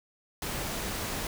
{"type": "noise", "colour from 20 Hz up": "pink", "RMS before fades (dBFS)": -34, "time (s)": [0.42, 1.27], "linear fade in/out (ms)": 2, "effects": []}